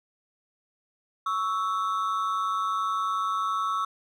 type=ring-modulated tone; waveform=triangle; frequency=1215 Hz; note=D#6; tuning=42 cents flat; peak=-20 dBFS; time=1.26-3.85 s; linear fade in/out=5 ms; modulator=99.3 Hz; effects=none

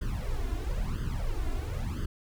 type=noise with flanger; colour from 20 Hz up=brown; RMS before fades=-31 dBFS; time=0.01-2.06 s; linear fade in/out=10 ms; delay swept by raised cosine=0.62 to 2.92 ms; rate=1 Hz; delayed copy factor=+0.95; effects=none

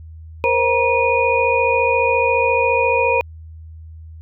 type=tone cluster; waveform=sine; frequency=471.6 / 526 / 949 / 2460 Hz; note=A#4 / C5 / A#5 / D#7; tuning=+20 / +9 / +31 / -20 cents; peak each=-19 dBFS; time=0.44-3.21 s; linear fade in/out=0 ms; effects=added 80 Hz sine -34 dBFS peak until 4.21 s

